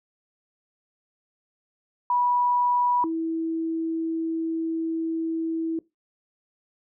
sine tone pair in turn, 977 / 326 Hz, B5 / E4, -19 / -19 cents, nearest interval octave + perfect fifth, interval 1900 cents, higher first, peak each -20 / -24 dBFS, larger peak first, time 2.1-3.04 / 3.04-5.79 s, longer second, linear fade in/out 2 ms, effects noise-tail reverb RT60 0.2 s tail -20 dB re dry

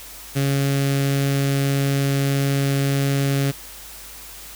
sawtooth tone with notch filter, 138.59 Hz, C#3, in tune, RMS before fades -20 dBFS, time 0.35-3.52 s, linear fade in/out 20 ms, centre 950 Hz, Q 1.1, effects added 50 Hz sine -46 dBFS peak until 4.55 s + white hiss -39 dBFS RMS until 4.55 s

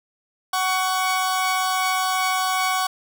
sawtooth tone pair together, 748 / 1120.7 Hz, F#5 / C#6, +19 / +19 cents, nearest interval perfect fifth, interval 700 cents, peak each -19 dBFS, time 0.53-2.87 s, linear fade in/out 5 ms, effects none

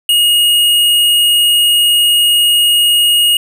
square tone, 2871 Hz, F7, 47 cents sharp, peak -8 dBFS, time 0.09-3.37 s, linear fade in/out 2 ms, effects none

